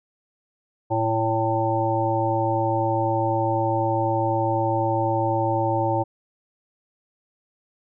harmonic tone, 112 Hz, A2, 31 cents sharp, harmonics 1 / 3 / 5 / 7 / 8, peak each -26 / -26 / -26 / -26 / -26 dBFS, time 0.9-6.04 s, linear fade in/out 20 ms, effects none

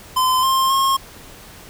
square tone with pitch steps, 1027 / 1058 / 1077 Hz, C6 / C6 / C6, -33 / +19 / +50 cents, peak -15 dBFS, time 0.16-0.97 s, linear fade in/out 10 ms, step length 270 ms, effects pink hiss -41 dBFS RMS until 1.69 s

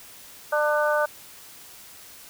harmonic tone, 299.1 Hz, D4, 32 cents sharp, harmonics 2 / 3 / 4 / 5, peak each -22 / -28 / -28 / -26 dBFS, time 0.52-1.06 s, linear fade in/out 10 ms, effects white hiss -46 dBFS RMS until 2.29 s

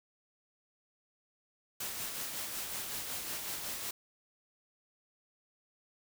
white noise with tremolo, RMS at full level -38 dBFS, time 1.8-3.91 s, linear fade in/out 5 ms, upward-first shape sine, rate 5.4 Hz, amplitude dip 35%, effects none

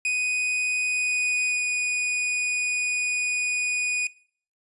45% pulse tone with pitch glide, 2489 to 2470 Hz, D#7 to D#7, 0 to -13 cents, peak -22 dBFS, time 0.05-4.07 s, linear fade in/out 2 ms, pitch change -13 cents, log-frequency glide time 0.85-1.65 s, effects noise-tail reverb RT60 0.5 s tail -21 dB re dry + resampled to 24000 Hz

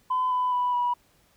sine tone with pitch steps, 1014 / 1000.6 / 987.4 / 974.4 Hz, B5 / B5 / B5 / B5, +45 / +22 / -1 / -24 cents, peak -21 dBFS, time 0.1-0.94 s, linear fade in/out 10 ms, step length 210 ms, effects tanh soft clip ceiling -18 dBFS + pink hiss -63 dBFS RMS until 1.36 s

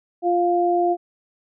sine tone pair together, 349.2 / 701 Hz, F4 / F5, 0 / +6 cents, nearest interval octave, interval 1206 cents, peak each -19 dBFS, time 0.22-0.97 s, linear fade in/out 50 ms, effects none

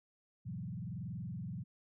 sine tone with frequency modulation, 146.83 Hz, D3, in tune, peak -39 dBFS, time 0.45-1.64 s, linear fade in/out 20 ms, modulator 21.1 Hz, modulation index 2.1, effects none

